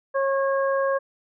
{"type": "harmonic tone", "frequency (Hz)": 545, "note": "C#5", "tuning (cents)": -29, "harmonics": [1, 2, 3], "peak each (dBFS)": [-21, -27, -31], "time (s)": [0.14, 0.99], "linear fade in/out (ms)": 20, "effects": []}